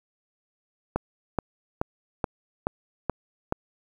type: click train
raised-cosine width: 1 ms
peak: -10 dBFS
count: 7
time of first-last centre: 0.96-3.524 s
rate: 2.34 Hz
effects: 8-bit